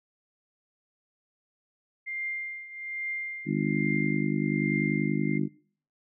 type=tone with tremolo; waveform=sine; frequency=2100 Hz; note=C7; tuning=6 cents sharp; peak=-29 dBFS; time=2.06-5.39 s; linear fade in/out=20 ms; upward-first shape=triangle; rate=1.2 Hz; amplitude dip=80%
type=harmonic tone; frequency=50.4 Hz; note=G1; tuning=49 cents sharp; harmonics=3 / 4 / 5 / 6 / 7; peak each=-30 / -30 / -32 / -31 / -35 dBFS; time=3.45-5.49 s; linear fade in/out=50 ms
effects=noise-tail reverb RT60 0.5 s tail -21 dB re dry